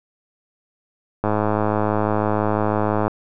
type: click train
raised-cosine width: 1 ms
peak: -6 dBFS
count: 196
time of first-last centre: 1.24-3.08 s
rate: 106 Hz
effects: none